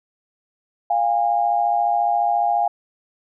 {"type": "tone pair together", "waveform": "sine", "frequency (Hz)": [700, 814.4], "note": ["F5", "G#5"], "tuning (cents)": [4, -34], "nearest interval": "minor third", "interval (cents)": 262, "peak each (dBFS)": -19, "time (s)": [0.9, 2.68], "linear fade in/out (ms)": 5, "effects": []}